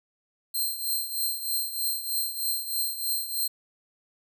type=tone with tremolo; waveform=5% pulse; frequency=4158 Hz; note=C8; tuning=12 cents flat; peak=-17 dBFS; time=0.54-3.48 s; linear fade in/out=10 ms; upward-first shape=triangle; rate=3.2 Hz; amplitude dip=75%; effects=none